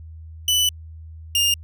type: tone pair in turn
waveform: sawtooth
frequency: 2983 / 2816 Hz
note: F#7 / F7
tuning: +13 / +14 cents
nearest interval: minor second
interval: 99 cents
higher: first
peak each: -13 dBFS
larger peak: neither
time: 0.48-0.69 / 1.35-1.54 s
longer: first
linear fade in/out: 2 ms
effects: added 80 Hz sine -36 dBFS peak until 1.63 s